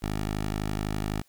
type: tone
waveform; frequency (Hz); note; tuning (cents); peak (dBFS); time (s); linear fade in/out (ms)
10% pulse; 51.91; G#1; 0; -20; 0.02-1.22; 10
effects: white hiss -65 dBFS RMS until 1.28 s